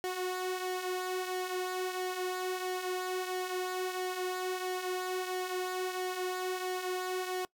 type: tone with flanger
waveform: sawtooth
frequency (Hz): 367.9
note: F#4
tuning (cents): -10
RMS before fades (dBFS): -35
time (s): 0.04-7.45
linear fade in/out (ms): 0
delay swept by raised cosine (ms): 1.9 to 5.1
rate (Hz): 1.5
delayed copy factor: -0.5
effects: noise-tail reverb RT60 0.1 s tail -22 dB re dry